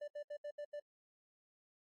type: tone bursts at uneven times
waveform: triangle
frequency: 587.3 Hz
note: D5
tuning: in tune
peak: -40 dBFS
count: 6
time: 0.01-0.08 / 0.15-0.23 / 0.3-0.37 / 0.44-0.51 / 0.58-0.65 / 0.73-0.8 s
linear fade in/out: 10 ms
effects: AAC 32 kbps